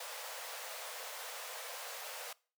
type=high-pass noise; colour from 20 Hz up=pink; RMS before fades=-45 dBFS; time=0-2.33 s; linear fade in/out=5 ms; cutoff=470 Hz; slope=96 dB/octave; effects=noise-tail reverb RT60 0.4 s tail -23 dB re dry